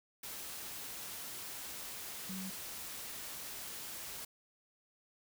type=tone in noise; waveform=sine; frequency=190 Hz; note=F#3; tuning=46 cents sharp; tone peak=-41 dBFS; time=2.29-2.5 s; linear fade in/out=5 ms; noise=white; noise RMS=-45 dBFS; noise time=0.23-4.25 s; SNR=+1 dB; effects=none